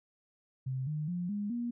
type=tone with pitch steps; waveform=sine; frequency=130.81 / 152.01 / 176.64 / 205.3 / 238.5 Hz; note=C3 / D#3 / F3 / G#3 / A#3; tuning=0 / -40 / +20 / -20 / +40 cents; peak=-32 dBFS; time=0.66-1.71 s; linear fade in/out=10 ms; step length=210 ms; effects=none